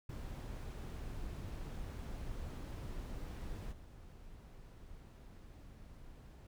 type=noise with level steps; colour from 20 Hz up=brown; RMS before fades=-44 / -54 dBFS; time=0.09-6.47 s; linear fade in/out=5 ms; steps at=3.71 s; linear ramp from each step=20 ms; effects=none